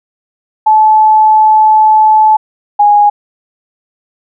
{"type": "tone pair in turn", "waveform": "sine", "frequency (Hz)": [865, 826.9], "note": ["A5", "G#5"], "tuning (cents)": [-30, -8], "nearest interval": "minor second", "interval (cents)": 78, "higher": "first", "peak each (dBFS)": -3, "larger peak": "neither", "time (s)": [[0.66, 2.37], [2.79, 3.1]], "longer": "first", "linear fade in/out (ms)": 10, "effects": []}